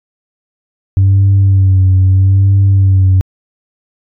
sine tone with vibrato, 96 Hz, G2, 36 cents flat, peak -3 dBFS, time 0.97-3.21 s, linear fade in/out 0 ms, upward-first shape sine, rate 0.78 Hz, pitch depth 42 cents each way, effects tanh soft clip ceiling -3 dBFS

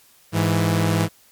sawtooth tone pair together, 103.83 / 164.82 Hz, G#2 / E3, 0 / 0 cents, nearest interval minor sixth, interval 800 cents, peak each -16 dBFS, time 0.32-1.09 s, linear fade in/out 50 ms, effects white hiss -54 dBFS RMS until 1.31 s + MP3 96 kbps

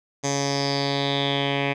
10% pulse tone with low-pass filter sweep, 140 Hz, C#3, 18 cents sharp, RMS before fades -24 dBFS, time 0.23-1.74 s, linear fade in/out 20 ms, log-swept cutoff 6500 to 2600 Hz, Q 5.9, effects none

